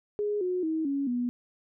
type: tone with pitch steps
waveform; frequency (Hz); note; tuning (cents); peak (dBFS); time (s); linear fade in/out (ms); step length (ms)
sine; 415.3 / 363.6 / 318.4 / 278.8 / 244.1; G#4 / F#4 / D#4 / C#4 / B3; 0 / -30 / +40 / +10 / -20; -26; 0.19-1.29; 0; 220
effects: none